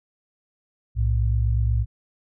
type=tone pair together; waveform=sine; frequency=61.74 / 110.01 Hz; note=B1 / A2; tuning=0 / 0 cents; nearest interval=minor seventh; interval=1000 cents; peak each=-20 / -22 dBFS; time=0.95-1.86 s; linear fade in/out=50 ms; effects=none